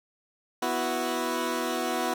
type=chord; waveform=15% pulse; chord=B suspended fourth; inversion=none; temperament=equal; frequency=246.9 / 329.6 / 370 Hz; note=B3 / E4 / F#4; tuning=0 / 0 / 0 cents; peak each=-25 dBFS; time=0.62-2.14 s; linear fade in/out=5 ms; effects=none